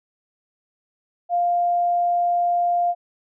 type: tone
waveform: sine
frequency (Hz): 700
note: F5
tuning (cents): +4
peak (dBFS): -17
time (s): 1.29-2.95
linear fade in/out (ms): 50
effects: none